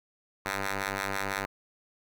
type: ring-modulated tone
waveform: 5% pulse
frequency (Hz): 98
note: G2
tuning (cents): 0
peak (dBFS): -16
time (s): 0.45-1.46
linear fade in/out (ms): 10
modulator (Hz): 1130
effects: none